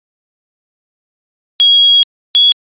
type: tone pair in turn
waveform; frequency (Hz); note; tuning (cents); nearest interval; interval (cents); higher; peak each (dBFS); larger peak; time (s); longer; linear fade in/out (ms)
sine; 3303 / 3357; G#7 / G#7; -10 / +18; unison; 28; second; -4; neither; 1.6-2.03 / 2.35-2.52; first; 0
effects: resampled to 8000 Hz

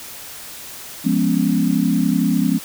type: chord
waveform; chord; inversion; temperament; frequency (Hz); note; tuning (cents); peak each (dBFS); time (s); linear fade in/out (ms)
sine; C# dominant seventh; first; equal; 174.61 / 207.7 / 246.9 / 277.2; E#3 / G#3 / B3 / C#4; 0 / 0 / 0 / 0; -20; 1.04-2.59; 20
effects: white hiss -35 dBFS RMS until 2.64 s

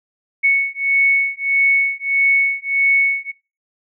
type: beating tone pair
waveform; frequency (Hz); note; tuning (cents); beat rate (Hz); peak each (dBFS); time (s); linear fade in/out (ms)
sine; 2213 / 2214.6; C#7 / C#7; -3 / -2; 1.6; -16; 0.43-3.32; 20
effects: noise-tail reverb RT60 0.3 s tail -23 dB re dry

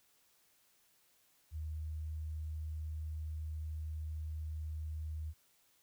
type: tone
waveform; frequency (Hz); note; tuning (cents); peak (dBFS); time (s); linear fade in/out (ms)
sine; 77.78; D#2; 0; -38; 1.51-5.34; 50
effects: white hiss -71 dBFS RMS until 5.82 s

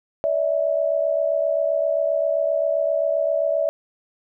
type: tone pair together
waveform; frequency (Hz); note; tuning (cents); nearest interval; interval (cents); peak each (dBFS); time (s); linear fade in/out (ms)
sine; 577 / 644.6; D5 / E5; -31 / -39; major second; 192; -21; 0.24-3.69; 0
effects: none

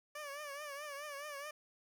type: tone with vibrato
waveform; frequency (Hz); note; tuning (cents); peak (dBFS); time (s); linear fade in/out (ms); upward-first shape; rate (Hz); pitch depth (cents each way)
15% pulse; 579; D5; -25; -37; 0.15-1.51; 5; triangle; 4.7; 97
effects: none

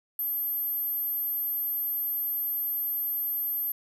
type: tone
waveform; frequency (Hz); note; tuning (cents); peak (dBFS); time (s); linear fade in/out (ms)
sine; 12910; G9; +50; -27; 0.19-3.72; 2
effects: none

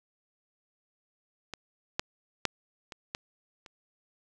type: clicks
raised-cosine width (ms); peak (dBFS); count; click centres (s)
0.2; -20 / -10 / -8 / -24 / -16 / -30; 6; 1.537 / 1.995 / 2.453 / 2.922 / 3.149 / 3.662
effects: none

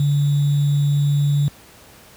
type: tone with sample-and-hold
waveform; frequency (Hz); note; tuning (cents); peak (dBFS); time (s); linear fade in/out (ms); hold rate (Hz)
sine; 143.9; D3; -35; -14; 0-1.48; 0; 3675
effects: pink hiss -46 dBFS RMS until 2.16 s + high-pass 60 Hz 12 dB/octave

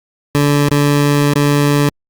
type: tone with dropouts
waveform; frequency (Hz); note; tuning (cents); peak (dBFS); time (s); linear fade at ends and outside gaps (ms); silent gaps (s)
20% pulse; 144.6; D3; -27; -5; 0.35-1.89; 0; 0.688-0.711 / 1.336-1.357
effects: Opus 48 kbps

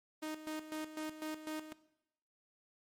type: tone with tremolo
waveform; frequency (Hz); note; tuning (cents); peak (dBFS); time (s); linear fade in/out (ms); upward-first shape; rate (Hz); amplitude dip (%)
sawtooth; 310.3; D#4; -5; -35; 0.22-1.73; 10; square; 4; 75
effects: noise-tail reverb RT60 0.9 s tail -18 dB re dry + MP3 64 kbps

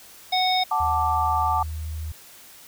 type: harmonic tone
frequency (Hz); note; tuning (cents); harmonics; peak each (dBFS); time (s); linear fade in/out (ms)
740; F#5; 0; 1 / 3 / 5 / 7; -21 / -29 / -24 / -29; 0.32-0.64; 10
type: chord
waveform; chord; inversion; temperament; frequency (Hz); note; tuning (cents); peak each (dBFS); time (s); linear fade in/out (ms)
sine; D major; first; equal; 740 / 880 / 1174.7; F#5 / A5 / D6; 0 / 0 / 0; -26 / -23 / -24; 0.71-1.63; 5
type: tone with pitch glide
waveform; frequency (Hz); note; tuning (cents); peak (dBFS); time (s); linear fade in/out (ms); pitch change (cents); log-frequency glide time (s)
sine; 77.78 to 78.37; D#2 to D#2; 0 to +13; -28; 0.8-2.12; 5; +13; 1.34-1.62
effects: white hiss -47 dBFS RMS until 2.67 s

